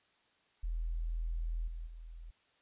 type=tone with level steps; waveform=sine; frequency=41.2 Hz; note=E1; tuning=in tune; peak=-33 / -39 / -45 dBFS; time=0.63-2.31 s; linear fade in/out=10 ms; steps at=1.67 / 1.86 s; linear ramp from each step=10 ms; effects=white hiss -71 dBFS RMS until 2.61 s + resampled to 8000 Hz